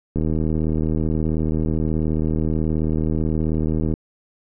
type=click train; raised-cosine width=3 ms; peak=-10 dBFS; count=298; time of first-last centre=0.16-3.939 s; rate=78.6 Hz; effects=none